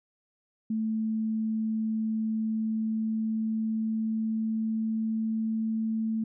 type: tone with pitch glide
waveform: sine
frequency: 220 to 221.8 Hz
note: A3 to A3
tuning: 0 to +14 cents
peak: -26 dBFS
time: 0.7-6.24 s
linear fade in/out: 5 ms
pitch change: +14 cents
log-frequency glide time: 2.3-5.83 s
effects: none